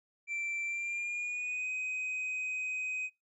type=tone with pitch glide; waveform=triangle; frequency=2345 to 2513 Hz; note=D7 to D#7; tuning=-3 to +17 cents; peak=-32 dBFS; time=0.27-3.1 s; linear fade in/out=50 ms; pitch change=+120 cents; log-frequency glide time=0.65-1.7 s; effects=noise-tail reverb RT60 0.2 s tail -26 dB re dry + resampled to 24000 Hz